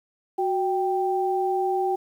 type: tone pair together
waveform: sine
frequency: 370 / 784 Hz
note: F#4 / G5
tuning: 0 / 0 cents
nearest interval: octave + minor second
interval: 1300 cents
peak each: -24 dBFS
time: 0.38-1.96 s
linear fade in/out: 10 ms
effects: 9-bit